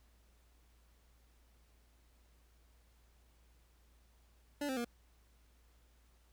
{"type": "tone with pitch steps", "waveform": "25% pulse", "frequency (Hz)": [289.5, 262.4, 237.9], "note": ["D4", "C4", "A#3"], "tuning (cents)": [-25, 5, 35], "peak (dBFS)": -32, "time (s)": [4.61, 4.847], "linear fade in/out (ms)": 5, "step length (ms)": 79, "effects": ["added 58 Hz sine -65 dBFS peak until 6.32 s", "pink hiss -73 dBFS RMS until 6.32 s"]}